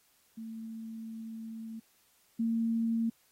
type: tone pair in turn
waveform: sine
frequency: 224.1 / 228.1 Hz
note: A3 / A#3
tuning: +32 / -37 cents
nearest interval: unison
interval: 31 cents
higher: second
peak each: -39 / -27 dBFS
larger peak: second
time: 0.37-1.8 / 2.39-3.1 s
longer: first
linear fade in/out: 10 ms
effects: white hiss -68 dBFS RMS until 3.31 s + AAC 48 kbps